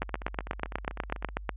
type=two click trains; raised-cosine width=0.5 ms; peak=-13 / -24 dBFS; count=13 / 21; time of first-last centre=0.02-1.492 / 0.03-1.288 s; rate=8.15 / 15.9 Hz; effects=added 50 Hz sine -39 dBFS peak until 1.56 s + resampled to 8000 Hz